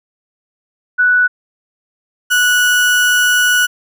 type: tone pair in turn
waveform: sine / 35% pulse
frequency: 1480 / 1471.5 Hz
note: F#6 / F#6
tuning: 0 / -10 cents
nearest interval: unison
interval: 10 cents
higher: first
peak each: -8 dBFS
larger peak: neither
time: 0.98-1.28 / 2.3-3.67 s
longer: second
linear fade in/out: 20 ms
effects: none